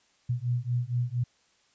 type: beating tone pair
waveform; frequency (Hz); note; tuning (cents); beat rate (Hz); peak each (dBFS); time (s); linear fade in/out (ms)
sine; 120 / 124.3; B2 / B2; -49 / +12; 4.3; -29; 0.29-1.24; 10
effects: white hiss -66 dBFS RMS until 1.74 s + resampled to 16000 Hz